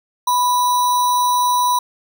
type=tone with sample-and-hold; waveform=sine; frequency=988 Hz; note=B5; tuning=in tune; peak=-13 dBFS; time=0.27-1.79 s; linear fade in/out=5 ms; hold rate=4900 Hz; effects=none